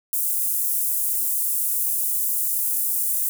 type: high-pass noise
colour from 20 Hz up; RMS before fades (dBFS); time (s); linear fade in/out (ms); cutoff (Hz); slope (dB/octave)
pink; -23; 0.13-3.29; 0; 10000; 24
effects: none